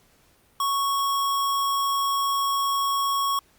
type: tone with sample-and-hold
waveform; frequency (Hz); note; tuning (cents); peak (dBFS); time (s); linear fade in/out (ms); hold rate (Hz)
sine; 1108.7; C#6; 0; -21; 0.6-3.39; 2; 4410
effects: pink hiss -60 dBFS RMS until 3.58 s + Opus 48 kbps